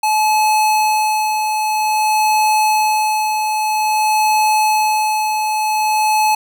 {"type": "tone with tremolo", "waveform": "square", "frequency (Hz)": 859, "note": "A5", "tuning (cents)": -42, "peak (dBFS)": -12, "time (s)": [0.03, 6.35], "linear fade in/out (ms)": 5, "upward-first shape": "sine", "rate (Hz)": 0.51, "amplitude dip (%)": 40, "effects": []}